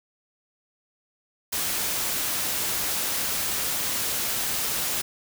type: noise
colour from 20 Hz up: white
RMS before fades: -27 dBFS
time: 1.52-5.02 s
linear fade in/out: 10 ms
effects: none